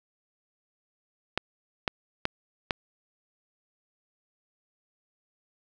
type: clicks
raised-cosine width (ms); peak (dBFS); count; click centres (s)
0.3; -9; 4; 1.376 / 1.878 / 2.254 / 2.708
effects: none